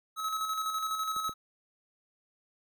square tone with tremolo, 1286 Hz, E6, 43 cents flat, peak -30 dBFS, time 0.16-1.34 s, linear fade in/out 50 ms, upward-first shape square, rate 12 Hz, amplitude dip 40%
clicks, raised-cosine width 2 ms, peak -37 / -30 dBFS, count 2, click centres 1.165 / 1.294 s
effects none

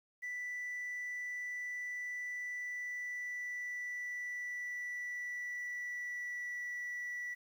sine tone with pitch glide, 1975.5 to 1955.1 Hz, B6 to B6, 0 to -18 cents, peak -36 dBFS, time 0.22-7.35 s, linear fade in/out 20 ms, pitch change -18 cents, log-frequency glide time 2.45-6.64 s, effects tanh soft clip ceiling -37 dBFS + 11-bit

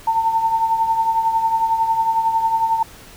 sine tone with tremolo, 900 Hz, A5, 39 cents sharp, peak -12 dBFS, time 0.07-2.83 s, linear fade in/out 5 ms, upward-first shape triangle, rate 11 Hz, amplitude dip 65%, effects pink hiss -42 dBFS RMS until 3.16 s

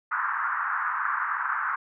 white band-pass noise, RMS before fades -28 dBFS, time 0.11-1.76 s, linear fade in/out 10 ms, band 1000 to 1600 Hz, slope 48 dB/octave, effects none

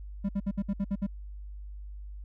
triangle tone bursts, 198.7 Hz, G3, 24 cents sharp, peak -24 dBFS, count 8, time 0.24-1.068 s, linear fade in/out 10 ms, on 51 ms, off 60 ms, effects added 50 Hz sine -39 dBFS peak until 2.24 s

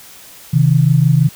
sine tone pair together, 132.4 / 158.5 Hz, C3 / D#3, +21 / +32 cents, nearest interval minor third, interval 311 cents, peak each -11 dBFS, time 0.53-1.29 s, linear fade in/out 10 ms, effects white hiss -39 dBFS RMS until 1.35 s

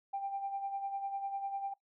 sine tone with tremolo, 790 Hz, G5, 13 cents sharp, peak -32 dBFS, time 0.13-1.74 s, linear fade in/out 10 ms, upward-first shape sine, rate 10 Hz, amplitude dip 55%, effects noise-tail reverb RT60 0.1 s tail -19 dB re dry + tanh soft clip ceiling -28 dBFS

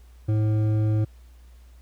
sine tone with hard clipping, 107.8 Hz, A2, 35 cents flat, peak -21 dBFS, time 0.28-1.05 s, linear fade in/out 10 ms, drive 9 dB, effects added 60 Hz sine -46 dBFS peak until 1.81 s + pink hiss -62 dBFS RMS until 1.81 s

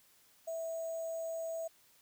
sine tone with sample-and-hold, 655 Hz, E5, 11 cents flat, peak -36 dBFS, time 0.47-1.68 s, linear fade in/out 10 ms, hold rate 7350 Hz, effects white hiss -66 dBFS RMS until 2.01 s

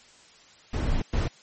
brown noise bursts at uneven times, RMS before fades -25 dBFS, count 2, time 0.73-1.02 / 1.13-1.28 s, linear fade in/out 5 ms, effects white hiss -54 dBFS RMS until 1.42 s + MP3 32 kbps

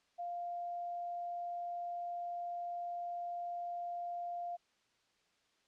sine tone, 698.5 Hz, F5, in tune, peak -38 dBFS, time 0.18-4.57 s, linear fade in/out 20 ms, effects white hiss -74 dBFS RMS until 5.67 s + low-pass 5000 Hz 12 dB/octave

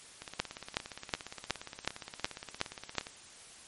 two click trains, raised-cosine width 0.2 ms, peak -11 / -24 dBFS, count 8 / 50, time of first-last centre 0.4-2.983 / 0.22-3.069 s, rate 2.71 / 17.2 Hz, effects white hiss -53 dBFS RMS until 3.67 s + MP3 48 kbps

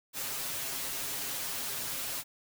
white noise with comb filter, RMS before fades -36 dBFS, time 0.13-2.24 s, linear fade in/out 50 ms, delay 7.4 ms, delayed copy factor +0.95, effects none

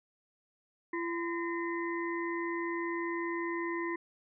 harmonic tone with a mistuned harmonic, 340 Hz, F4, 46 cents flat, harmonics 1 / 3 / 5 / 6, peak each -34 / -39 / -41 / -42 dBFS, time 0.93-3.96 s, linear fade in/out 5 ms, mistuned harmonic 5, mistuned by +130 cents, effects none

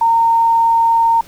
sine tone, 918 Hz, A#5, 27 cents flat, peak -9 dBFS, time 0.01-1.21 s, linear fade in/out 5 ms, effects pink hiss -42 dBFS RMS until 1.27 s

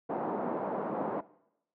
white band-pass noise, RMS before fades -34 dBFS, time 0.09-1.21 s, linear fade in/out 10 ms, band 180 to 890 Hz, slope 24 dB/octave, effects noise-tail reverb RT60 0.8 s tail -20 dB re dry

